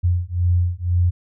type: beating tone pair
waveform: sine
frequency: 87.31 / 89.31 Hz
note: F2 / F2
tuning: 0 / +39 cents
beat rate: 2 Hz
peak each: -19 dBFS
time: 0.03-1.11 s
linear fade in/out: 20 ms
effects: none